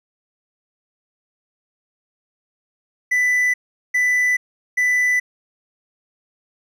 triangle tone bursts, 1989 Hz, B6, 12 cents sharp, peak -13 dBFS, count 3, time 3.11-5.2 s, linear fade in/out 10 ms, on 430 ms, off 400 ms, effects none

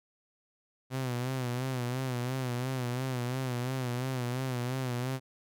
sawtooth tone with vibrato, 126.6 Hz, B2, 43 cents sharp, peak -27 dBFS, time 0.9-5.2 s, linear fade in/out 50 ms, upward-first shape sine, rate 2.9 Hz, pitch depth 76 cents each way, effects none

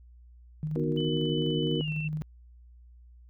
sine tone with tremolo, 153.9 Hz, D#3, 19 cents flat, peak -28 dBFS, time 0.63-2.22 s, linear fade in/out 0 ms, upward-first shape square, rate 12 Hz, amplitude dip 30%
sine chord, B major seventh, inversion none, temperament equal with one note detuned, 245 / 311.1 / 370 / 466.2 Hz, B3 / D#4 / F#4 / A#4, -14 / 0 / 0 / 0 cents, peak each -33 dBFS, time 0.76-1.81 s, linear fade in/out 0 ms
sine tone with pitch glide, 3000 to 2688 Hz, F#7 to E7, +23 to +33 cents, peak -35 dBFS, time 0.97-2.08 s, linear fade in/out 5 ms, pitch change -190 cents, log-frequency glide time 1.79-1.91 s
effects added 60 Hz sine -50 dBFS peak until 3.29 s

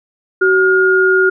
sine tone pair together, 377.1 / 1423.7 Hz, F#4 / F6, +33 / +33 cents, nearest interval octave + major seventh, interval 2300 cents, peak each -11 dBFS, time 0.41-1.3 s, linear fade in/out 10 ms, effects none

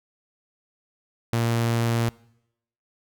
sawtooth tone, 116.4 Hz, A#2, 2 cents flat, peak -17 dBFS, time 1.33-2.09 s, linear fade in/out 0 ms, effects noise-tail reverb RT60 0.8 s tail -23 dB re dry

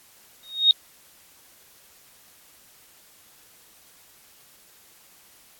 sine tone with exponential growth, 3729 Hz, A#7, in tune, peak -9 dBFS, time 0.43-0.71 s, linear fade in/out 1 ms, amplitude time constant 59 ms, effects white hiss -54 dBFS RMS until 5.59 s + AAC 64 kbps

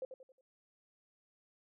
sine tone with echo, 520 Hz, C5, 11 cents flat, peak -37 dBFS, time 0.02-0.05 s, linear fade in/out 2 ms, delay 90 ms, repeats 4, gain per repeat -8 dB, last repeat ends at 0.41 s, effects none

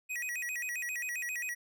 square tone with vibrato, 2197 Hz, C#7, 16 cents flat, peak -35 dBFS, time 0.09-1.55 s, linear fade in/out 20 ms, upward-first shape square, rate 7.5 Hz, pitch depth 230 cents each way, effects none

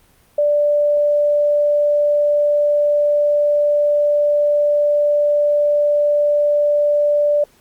sine tone, 587.3 Hz, D5, in tune, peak -12 dBFS, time 0.38-7.44 s, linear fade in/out 5 ms, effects pink hiss -54 dBFS RMS until 7.6 s + Opus 32 kbps

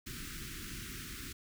pink band-stop noise, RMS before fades -44 dBFS, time 0.06-1.33 s, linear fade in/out 10 ms, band 370 to 1300 Hz, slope 48 dB/octave, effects none

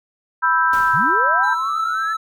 sine chord, E minor, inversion second, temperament equal with one note detuned, 987.8 / 1318.5 / 1574.3 Hz, B5 / E6 / G6, 0 / 0 / +7 cents, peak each -18 dBFS, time 0.42-1.55 s, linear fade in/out 20 ms
pink noise with exponential decay, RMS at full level -33 dBFS, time 0.73-1.47 s, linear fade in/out 1 ms, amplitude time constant 160 ms
sine linear sweep, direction up, 101.6 to 1757 Hz, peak -24 dBFS, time 0.93-2.14 s, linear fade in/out 20 ms
triangle tone with vibrato, 1318.5 Hz, E6, in tune, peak -18 dBFS, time 1.43-2.17 s, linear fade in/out 10 ms, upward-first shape sine, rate 9.2 Hz, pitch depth 12 cents each way
effects none

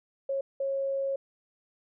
sine tone bursts at uneven times, 546 Hz, C#5, 26 cents flat, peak -27 dBFS, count 2, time 0.29-0.41 / 0.6-1.16 s, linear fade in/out 5 ms, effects none

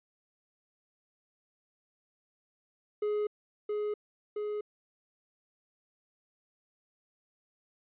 triangle tone with echo, 419.1 Hz, G#4, 16 cents sharp, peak -26 dBFS, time 3.02-3.27 s, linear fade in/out 5 ms, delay 670 ms, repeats 2, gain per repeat -2 dB, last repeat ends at 4.61 s, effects resampled to 8000 Hz

